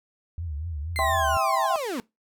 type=tone with vibrato; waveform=sine; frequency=78.7 Hz; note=D#2; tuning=20 cents sharp; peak=-29 dBFS; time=0.38-1.37 s; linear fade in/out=0 ms; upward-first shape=triangle; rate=4.2 Hz; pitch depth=200 cents each way
type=linear sweep; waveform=35% pulse; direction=down; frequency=2100 to 210.7 Hz; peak=-26 dBFS; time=0.96-2 s; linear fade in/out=0 ms
type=chord; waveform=sine; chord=C major; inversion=first; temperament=just; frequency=654.1 / 784.9 / 1046.5 Hz; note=E5 / G5 / C6; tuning=-14 / +2 / 0 cents; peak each=-27 / -26 / -25 dBFS; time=0.99-1.76 s; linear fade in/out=0 ms
effects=noise-tail reverb RT60 0.2 s tail -22 dB re dry